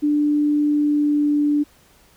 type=tone with pitch glide; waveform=sine; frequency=295.4 to 293.5 Hz; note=D4 to D4; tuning=+10 to -1 cents; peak=-15 dBFS; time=0.02-1.64 s; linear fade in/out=20 ms; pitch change=-11 cents; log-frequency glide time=0.68-1.36 s; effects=pink hiss -54 dBFS RMS until 2.16 s